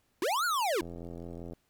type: linear two-way sweep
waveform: square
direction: up then down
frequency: 300 to 1480 to 300 Hz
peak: -28 dBFS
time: 0.22-0.81 s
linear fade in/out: 2 ms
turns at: 0.45 s
type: click train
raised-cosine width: 2 ms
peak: -30 dBFS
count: 62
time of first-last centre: 0.82-1.534 s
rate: 85.4 Hz
effects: pink hiss -73 dBFS RMS until 1.69 s